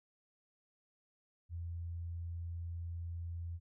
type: tone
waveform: sine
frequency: 85 Hz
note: F2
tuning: 46 cents flat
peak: -39 dBFS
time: 1.49-3.6 s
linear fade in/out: 50 ms
effects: none